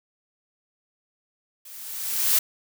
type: noise with level ramp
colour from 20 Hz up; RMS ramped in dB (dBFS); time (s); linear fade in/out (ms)
blue; -44 to -18; 1.65-2.39; 5
effects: none